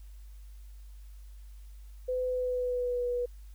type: tone with pitch glide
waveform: sine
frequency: 506 to 488.2 Hz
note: B4 to B4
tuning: +42 to -20 cents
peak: -28 dBFS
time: 2.08-3.26 s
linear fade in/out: 10 ms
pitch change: -62 cents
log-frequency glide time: 2.26-3.05 s
effects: added 50 Hz sine -45 dBFS peak until 3.54 s + white hiss -66 dBFS RMS until 3.54 s